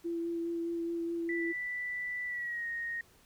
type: tone with vibrato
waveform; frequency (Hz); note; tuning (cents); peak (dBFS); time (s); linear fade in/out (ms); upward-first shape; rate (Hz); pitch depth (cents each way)
sine; 337.3; E4; +40; -32; 0.04-1.53; 20; sine; 4.8; 13
type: tone with pitch glide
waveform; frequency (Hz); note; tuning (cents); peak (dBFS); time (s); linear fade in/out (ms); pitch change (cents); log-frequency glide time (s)
sine; 1975.5 to 1864.6; B6 to A#6; 0 to 0; -34; 1.29-3.01; 2; -100; 2.26-2.67
effects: pink hiss -63 dBFS RMS until 3.25 s